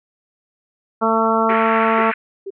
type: harmonic tone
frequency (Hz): 224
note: A3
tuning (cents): +31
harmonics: 1 / 2 / 3 / 4 / 5 / 6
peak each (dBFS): -21 / -21 / -21 / -21 / -21 / -21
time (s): 1.01-2.12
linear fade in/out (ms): 20
type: tone bursts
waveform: sine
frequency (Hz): 392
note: G4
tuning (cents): 0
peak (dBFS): -25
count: 3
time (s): 1.49-2.505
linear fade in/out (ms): 10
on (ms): 45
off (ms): 440
type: band-pass noise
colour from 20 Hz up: white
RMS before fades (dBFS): -25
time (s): 1.49-2.14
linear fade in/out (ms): 5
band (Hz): 1300 to 2400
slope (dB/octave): 48
effects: none